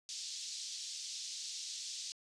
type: band-pass noise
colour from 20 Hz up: pink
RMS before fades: -44 dBFS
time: 0.09-2.12 s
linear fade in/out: 0 ms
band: 4000 to 6900 Hz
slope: 24 dB/octave
effects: resampled to 22050 Hz